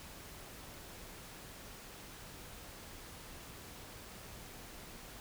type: silence
effects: pink hiss -51 dBFS RMS until 5.2 s